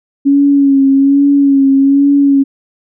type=tone with vibrato; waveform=sine; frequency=277.2 Hz; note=C#4; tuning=in tune; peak=-5 dBFS; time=0.25-2.44 s; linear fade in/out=20 ms; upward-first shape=sine; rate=1.2 Hz; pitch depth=36 cents each way; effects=none